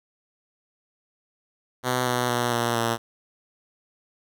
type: tone with pitch steps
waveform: 5% pulse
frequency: 125.9 / 123.38 / 120.91 / 118.49 / 116.12 Hz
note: B2 / B2 / B2 / A#2 / A#2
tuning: +34 / -1 / -36 / +29 / -6 cents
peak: -11 dBFS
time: 1.83-2.98 s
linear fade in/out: 50 ms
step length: 230 ms
effects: none